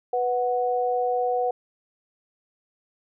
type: tone pair together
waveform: sine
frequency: 493.9 / 738.2 Hz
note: B4 / F#5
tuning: 0 / -4 cents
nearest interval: perfect fifth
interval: 696 cents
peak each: -24 dBFS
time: 0.13-1.51 s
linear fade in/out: 5 ms
effects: none